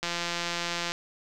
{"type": "click train", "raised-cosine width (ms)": 0.2, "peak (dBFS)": -13, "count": 154, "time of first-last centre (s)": [0.03, 0.92], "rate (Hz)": 172, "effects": []}